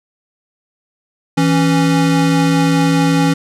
square tone pair together, 164.81 / 276.3 Hz, E3 / C#4, 0 / -6 cents, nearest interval major sixth, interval 894 cents, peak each -14 dBFS, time 1.37-3.34 s, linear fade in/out 10 ms, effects low-pass 9000 Hz 12 dB/octave

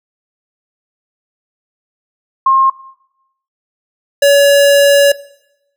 sine / square tone pair in turn, 1068 / 565.8 Hz, C6 / C#5, +35 / +35 cents, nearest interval major seventh, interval 1100 cents, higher first, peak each -6 dBFS, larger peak neither, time 2.46-2.7 / 4.22-5.12 s, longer second, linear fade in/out 5 ms, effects noise-tail reverb RT60 0.8 s tail -19 dB re dry

